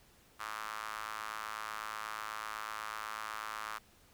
sawtooth tone with high-pass filter, 108.1 Hz, A2, 30 cents flat, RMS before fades -42 dBFS, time 0.39-3.79 s, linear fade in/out 20 ms, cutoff 1200 Hz, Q 3.5, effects pink hiss -64 dBFS RMS until 4.13 s

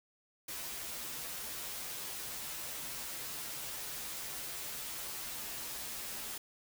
white noise with comb filter, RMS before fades -42 dBFS, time 0.48-6.38 s, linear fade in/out 5 ms, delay 11 ms, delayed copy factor -0.75, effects none

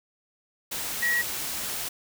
sine tone in noise, 1912 Hz, A#6, 43 cents sharp, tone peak -22 dBFS, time 1.02-1.22 s, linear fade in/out 10 ms, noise white, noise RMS -32 dBFS, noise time 0.71-1.89 s, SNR +7 dB, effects none

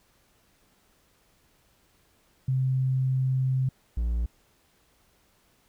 sine / triangle tone pair in turn, 130.81 / 58.15 Hz, C3 / A#1, 0 / -4 cents, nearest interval octave + major second, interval 1404 cents, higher first, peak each -22 dBFS, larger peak neither, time 2.48-3.69 / 3.97-4.26 s, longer first, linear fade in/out 5 ms, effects pink hiss -65 dBFS RMS until 5.68 s

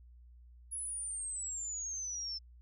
sine exponential sweep, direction down, 10548 to 5274 Hz, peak -37 dBFS, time 0.71-2.39 s, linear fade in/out 20 ms, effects added 60 Hz sine -54 dBFS peak until 2.61 s

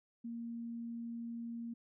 sine tone, 233.1 Hz, A#3, in tune, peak -40 dBFS, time 0.24-1.74 s, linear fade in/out 10 ms, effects none

